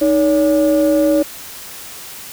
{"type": "tone pair together", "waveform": "sine", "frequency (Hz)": [310.2, 568], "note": ["D#4", "C#5"], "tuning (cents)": [-5, 42], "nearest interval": "minor seventh", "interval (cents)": 1047, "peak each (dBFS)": -12, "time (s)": [0.01, 1.23], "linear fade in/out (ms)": 10, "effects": ["tanh soft clip ceiling -6 dBFS", "white hiss -33 dBFS RMS until 2.32 s"]}